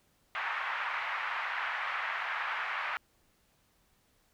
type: band-pass noise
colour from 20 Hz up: white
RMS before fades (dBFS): -35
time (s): 0.35-2.97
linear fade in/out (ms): 0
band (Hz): 860 to 2100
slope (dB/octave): 24
effects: pink hiss -70 dBFS RMS until 4.33 s